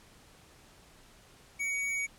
square tone, 2248 Hz, C#7, 24 cents sharp, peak -31 dBFS, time 1.59-2.07 s, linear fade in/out 20 ms, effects pink hiss -58 dBFS RMS until 2.18 s + low-pass 11000 Hz 12 dB/octave

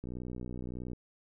click train, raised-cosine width 3 ms, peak -28 dBFS, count 56, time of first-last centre 0.04-0.933 s, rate 61.6 Hz, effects none

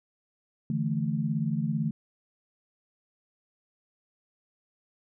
sine chord, D suspended second, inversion none, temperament equal, 146.83 / 164.81 / 220 Hz, D3 / E3 / A3, 0 / 0 / 0 cents, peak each -30 dBFS, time 0.7-1.91 s, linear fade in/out 2 ms, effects none

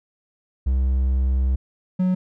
triangle tone pair in turn, 65 / 183.85 Hz, C2 / F#3, -11 / -11 cents, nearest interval octave + tritone, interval 1800 cents, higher second, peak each -15 dBFS, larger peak neither, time 0.66-1.56 / 1.99-2.15 s, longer first, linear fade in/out 10 ms, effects none

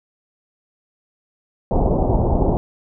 pink low-pass noise, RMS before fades -17 dBFS, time 1.71-2.57 s, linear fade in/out 0 ms, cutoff 870 Hz, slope 48 dB/octave, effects none

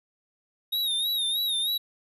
square tone with vibrato, 3746 Hz, A#7, 8 cents sharp, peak -25 dBFS, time 0.72-1.78 s, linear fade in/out 10 ms, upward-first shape sine, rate 3.2 Hz, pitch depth 81 cents each way, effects none

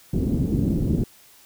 white low-pass noise, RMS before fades -22 dBFS, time 0.13-1.04 s, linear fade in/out 5 ms, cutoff 290 Hz, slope 24 dB/octave, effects white hiss -52 dBFS RMS until 1.45 s

